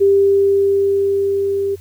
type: tone with level ramp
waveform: sine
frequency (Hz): 395.9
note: G4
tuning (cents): +17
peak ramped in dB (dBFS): -8 to -16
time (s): 0-1.76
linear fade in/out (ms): 20
effects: added 91 Hz sine -37 dBFS peak until 1.8 s + white hiss -50 dBFS RMS until 1.8 s